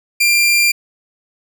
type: tone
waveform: sawtooth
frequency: 2382 Hz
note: D7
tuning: 24 cents sharp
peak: -7 dBFS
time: 0.2-0.72 s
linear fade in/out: 10 ms
effects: none